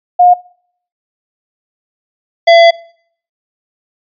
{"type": "tone pair in turn", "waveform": ["sine", "square"], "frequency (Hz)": [715, 674.9], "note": ["F5", "E5"], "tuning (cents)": [41, 41], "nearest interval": "minor second", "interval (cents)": 100, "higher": "first", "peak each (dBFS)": -3, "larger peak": "neither", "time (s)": [[0.19, 0.34], [2.47, 2.71]], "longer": "second", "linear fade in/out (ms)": 10, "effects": ["noise-tail reverb RT60 0.6 s tail -23 dB re dry", "resampled to 11025 Hz"]}